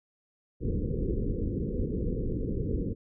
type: low-pass noise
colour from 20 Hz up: pink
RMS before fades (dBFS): -30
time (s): 0.6-2.95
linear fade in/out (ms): 50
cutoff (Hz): 500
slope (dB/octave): 96
effects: none